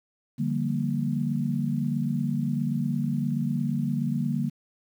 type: chord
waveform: sine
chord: G minor seventh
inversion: second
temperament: equal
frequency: 146.83 / 174.61 / 196 / 233.1 Hz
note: D3 / F3 / G3 / Bb3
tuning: 0 / 0 / 0 / 0 cents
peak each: -28 / -34 / -31 / -28 dBFS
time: 0.38-4.5 s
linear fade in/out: 20 ms
effects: 9-bit